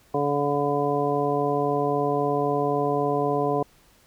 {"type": "harmonic tone", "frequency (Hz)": 143.8, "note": "D3", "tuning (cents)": -36, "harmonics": [1, 2, 3, 4, 5, 7], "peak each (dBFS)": [-31, -29, -25, -30, -27, -30], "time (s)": [0.14, 3.63], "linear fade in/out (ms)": 5, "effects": ["pink hiss -58 dBFS RMS until 4.06 s"]}